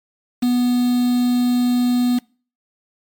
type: tone with quantisation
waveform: triangle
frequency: 245.9 Hz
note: B3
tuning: 7 cents flat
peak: -12 dBFS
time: 0.42-2.19 s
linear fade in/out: 10 ms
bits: 5
effects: noise-tail reverb RT60 0.4 s tail -25 dB re dry + MP3 96 kbps